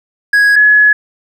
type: tone pair in turn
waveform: triangle / sine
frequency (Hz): 1661.2 / 1694.1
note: G#6 / G#6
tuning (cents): 0 / +34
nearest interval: unison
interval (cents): 34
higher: second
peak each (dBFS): -4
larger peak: neither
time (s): 0.33-0.56 / 0.56-0.93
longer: second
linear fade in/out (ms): 5
effects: none